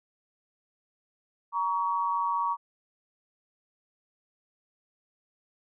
sine tone pair together, 942 / 1127 Hz, A#5 / C#6, +18 / +28 cents, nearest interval minor third, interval 310 cents, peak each -28 dBFS, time 1.52-2.57 s, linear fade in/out 50 ms, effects none

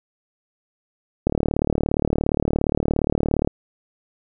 click train, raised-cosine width 2 ms, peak -6 dBFS, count 83, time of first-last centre 1.27-3.474 s, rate 37.2 Hz, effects none

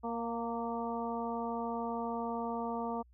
harmonic tone with a mistuned harmonic, 233.1 Hz, A#3, in tune, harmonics 1 / 2 / 3 / 4 / 5, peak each -38 / -40 / -40 / -40 / -44 dBFS, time 0.03-3.03 s, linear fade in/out 20 ms, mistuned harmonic 4, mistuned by -24 cents, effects added 60 Hz sine -59 dBFS peak until 3.13 s

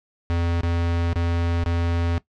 square tone with dropouts, 85.2 Hz, F2, 42 cents flat, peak -21 dBFS, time 0.3-2.18 s, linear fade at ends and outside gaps 0 ms, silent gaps 0.609-0.633 / 1.131-1.158 / 1.638-1.661 s, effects noise-tail reverb RT60 0.1 s tail -18 dB re dry + low-pass 4000 Hz 12 dB/octave

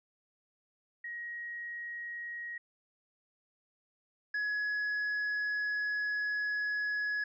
sine / triangle tone pair in turn, 1891 / 1684.7 Hz, A#6 / G#6, +24 / +24 cents, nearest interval major second, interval 200 cents, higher first, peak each -38 / -29 dBFS, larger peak second, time 1.04-2.58 / 4.34-7.24 s, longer second, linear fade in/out 5 ms, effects resampled to 16000 Hz

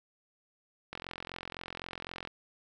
click train, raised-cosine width 0.3 ms, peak -23 dBFS, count 60, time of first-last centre 0.93-2.274 s, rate 43.9 Hz, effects none

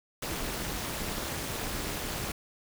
pink noise with amplitude modulation, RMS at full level -31 dBFS, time 0.22-2.32 s, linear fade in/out 5 ms, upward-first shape sine, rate 256 Hz, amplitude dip 80%, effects none

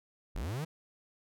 45% pulse linear sweep, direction up, 32.42 to 167.3 Hz, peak -34 dBFS, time 0.35-0.65 s, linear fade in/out 10 ms, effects none

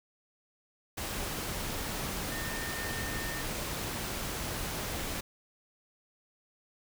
sine tone in noise, 1819 Hz, A#6, 43 cents flat, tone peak -40 dBFS, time 2.31-3.42 s, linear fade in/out 10 ms, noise pink, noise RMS -36 dBFS, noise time 0.97-5.21 s, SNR -7 dB, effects none

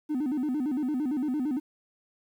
triangle tone with vibrato, 276.3 Hz, C#4, 6 cents flat, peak -23 dBFS, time 0.09-1.6 s, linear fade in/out 20 ms, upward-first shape square, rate 8.8 Hz, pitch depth 160 cents each way, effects tanh soft clip ceiling -21 dBFS + 10-bit

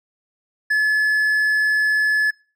triangle tone, 1717 Hz, A6, 43 cents flat, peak -13 dBFS, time 0.7-2.31 s, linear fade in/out 10 ms, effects noise-tail reverb RT60 0.4 s tail -24 dB re dry

